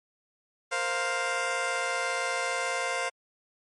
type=chord; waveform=15% pulse; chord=Bb suspended second; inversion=none; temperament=just; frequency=466.2 / 524.4 / 699.2 Hz; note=Bb4 / C5 / F5; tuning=0 / +4 / +2 cents; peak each=-30 / -25 / -25 dBFS; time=0.71-3.1 s; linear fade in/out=20 ms; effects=MP3 48 kbps